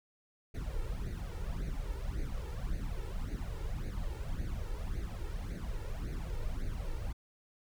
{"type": "noise with flanger", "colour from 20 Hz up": "brown", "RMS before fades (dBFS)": -37, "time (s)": [0.54, 7.13], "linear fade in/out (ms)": 10, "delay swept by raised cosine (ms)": [0.46, 2.26], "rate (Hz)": 1.8, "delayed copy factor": 0.8, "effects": []}